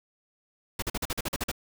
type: noise bursts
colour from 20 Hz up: pink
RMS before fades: -30 dBFS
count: 10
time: 0.79-1.516 s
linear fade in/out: 5 ms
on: 33 ms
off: 44 ms
effects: none